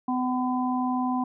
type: harmonic tone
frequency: 252.5 Hz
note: B3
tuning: 39 cents sharp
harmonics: 1 / 3 / 4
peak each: -25 / -30 / -31 dBFS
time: 0.08-1.24 s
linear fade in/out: 5 ms
effects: none